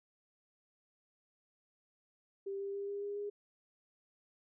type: tone with pitch steps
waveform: sine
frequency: 393.7 / 396.9 / 400.1 / 403.4 / 406.6 / 409.9 Hz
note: G4 / G4 / G4 / G4 / G#4 / G#4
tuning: +8 / +22 / +35 / +50 / -37 / -23 cents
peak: -37 dBFS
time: 2.46-3.3 s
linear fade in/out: 10 ms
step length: 140 ms
effects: none